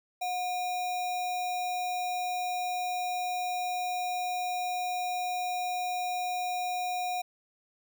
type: tone with sample-and-hold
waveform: sine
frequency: 724 Hz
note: F#5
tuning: 38 cents flat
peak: -29 dBFS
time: 0.21-7.22 s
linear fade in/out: 10 ms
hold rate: 3150 Hz
effects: none